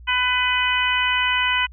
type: harmonic tone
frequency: 500 Hz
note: B4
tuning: 21 cents sharp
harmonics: 2 / 3 / 4 / 5 / 6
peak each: -24 / -24 / -24 / -24 / -24 dBFS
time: 0.07-1.67 s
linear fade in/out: 20 ms
effects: added 60 Hz sine -39 dBFS peak until 1.72 s